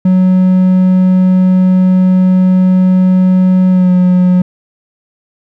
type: tone with pitch glide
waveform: triangle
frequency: 185 to 181.3 Hz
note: F#3 to F#3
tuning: 0 to -35 cents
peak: -3 dBFS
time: 0.05-4.42 s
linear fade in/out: 5 ms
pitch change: -35 cents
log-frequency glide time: 3.7-3.91 s
effects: none